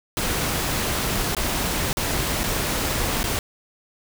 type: noise with dropouts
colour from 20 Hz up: pink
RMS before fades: -24 dBFS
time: 0.17-3.39 s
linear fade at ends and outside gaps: 1 ms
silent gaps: 1.349-1.367 / 1.93-1.97 / 2.434-2.438 / 3.231-3.24 s
effects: none